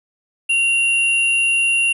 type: tone pair together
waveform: sine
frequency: 2762 / 9837 Hz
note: F7 / D#9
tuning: -20 / -21 cents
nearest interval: octave + minor seventh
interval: 2199 cents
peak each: -14 / -24 dBFS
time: 0.49-1.93 s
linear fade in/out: 10 ms
effects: none